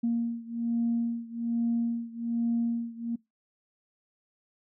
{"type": "beating tone pair", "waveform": "sine", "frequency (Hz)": [233, 234.2], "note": ["A#3", "A#3"], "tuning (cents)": [-1, 8], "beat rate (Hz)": 1.2, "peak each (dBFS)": [-28, -30], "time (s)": [0.03, 3.16], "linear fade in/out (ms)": 10, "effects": ["noise-tail reverb RT60 0.2 s tail -23 dB re dry", "tanh soft clip ceiling -19 dBFS"]}